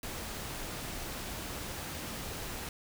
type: noise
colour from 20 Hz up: pink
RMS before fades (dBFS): -40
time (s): 0.03-2.69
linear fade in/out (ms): 2
effects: none